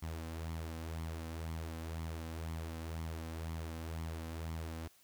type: tone with flanger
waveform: sawtooth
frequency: 81.3 Hz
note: E2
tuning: 23 cents flat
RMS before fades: -42 dBFS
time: 0.02-4.88 s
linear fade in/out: 10 ms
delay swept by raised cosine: 0.91 to 3.91 ms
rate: 2 Hz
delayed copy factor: +0.5
effects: white hiss -66 dBFS RMS until 5.03 s